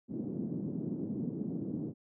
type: band-pass noise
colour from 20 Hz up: white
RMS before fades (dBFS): -37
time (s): 0.08-1.94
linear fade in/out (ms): 50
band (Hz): 150 to 290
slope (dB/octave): 24
effects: none